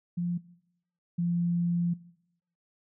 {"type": "tone pair in turn", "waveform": "sine", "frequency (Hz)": [174.4, 172.7], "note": ["F3", "F3"], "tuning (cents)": [-2, -19], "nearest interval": "unison", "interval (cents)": 17, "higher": "first", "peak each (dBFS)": [-27, -25], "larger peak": "second", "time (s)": [[0.17, 0.38], [1.18, 1.94]], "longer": "second", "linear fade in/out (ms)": 10, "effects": ["noise-tail reverb RT60 0.8 s tail -20 dB re dry"]}